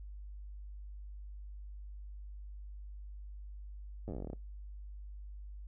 slowing click train, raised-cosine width 2 ms, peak -29 dBFS, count 15, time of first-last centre 4.08-4.332 s, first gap 9 ms, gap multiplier 1.1, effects noise-tail reverb RT60 0.2 s tail -22 dB re dry + added 50 Hz sine -44 dBFS peak until 5.67 s

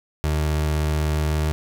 30% pulse tone with pitch glide, 76.3 to 76.74 Hz, D#2 to D#2, -33 to -23 cents, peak -17 dBFS, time 0.24-1.52 s, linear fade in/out 0 ms, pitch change +10 cents, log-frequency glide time 1.2-1.35 s, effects 9-bit

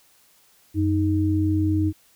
sine tone pair together, 92.76 / 312 Hz, F#2 / D#4, +5 / +5 cents, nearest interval octave + major sixth, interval 2100 cents, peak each -21 dBFS, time 0.74-1.93 s, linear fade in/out 50 ms, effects white hiss -58 dBFS RMS until 2.15 s

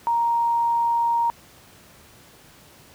sine tone, 935 Hz, A#5, 5 cents sharp, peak -18 dBFS, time 0.07-1.3 s, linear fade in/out 0 ms, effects pink hiss -50 dBFS RMS until 2.94 s + high-pass 60 Hz 12 dB/octave

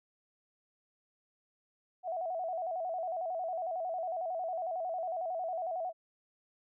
sine tone with vibrato, 695 Hz, F5, 9 cents flat, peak -33 dBFS, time 2.03-5.93 s, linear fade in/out 50 ms, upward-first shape square, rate 11 Hz, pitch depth 100 cents each way, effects none

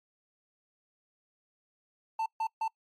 triangle tone bursts, 890 Hz, A5, 20 cents sharp, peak -26 dBFS, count 3, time 2.19-2.68 s, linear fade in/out 5 ms, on 70 ms, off 140 ms, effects noise-tail reverb RT60 0.1 s tail -25 dB re dry + MP3 64 kbps

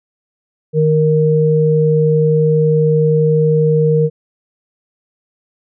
sine tone pair together, 155.04 / 466.2 Hz, D#3 / A#4, -6 / 0 cents, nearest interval octave + perfect fifth, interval 1906 cents, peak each -12 dBFS, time 0.73-4.1 s, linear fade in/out 50 ms, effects none

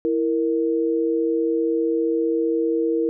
sine tone pair together, 329.6 / 464.8 Hz, E4 / A#4, 0 / -5 cents, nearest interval tritone, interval 595 cents, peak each -21 dBFS, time 0.05-3.09 s, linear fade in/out 0 ms, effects none

